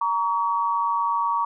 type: tone pair together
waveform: sine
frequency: 936.1 / 1132 Hz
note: A#5 / C#6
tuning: +7 / +36 cents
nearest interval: minor third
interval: 329 cents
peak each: -23 dBFS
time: 0.01-1.45 s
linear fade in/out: 5 ms
effects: none